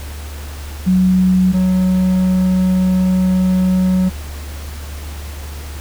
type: tone pair in turn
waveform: sine / triangle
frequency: 185 / 185 Hz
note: F#3 / F#3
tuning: 0 / 0 cents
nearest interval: unison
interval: 0 cents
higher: neither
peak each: -9 dBFS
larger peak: neither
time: 0.86-1.53 / 1.53-4.1 s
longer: second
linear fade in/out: 20 ms
effects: added 73 Hz sine -26 dBFS peak until 5.8 s + pink hiss -35 dBFS RMS until 5.8 s